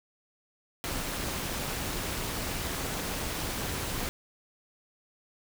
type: noise with amplitude modulation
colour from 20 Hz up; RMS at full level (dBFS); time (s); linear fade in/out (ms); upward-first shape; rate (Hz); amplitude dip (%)
pink; -31; 0.84-4.09; 0; sine; 232; 55
effects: none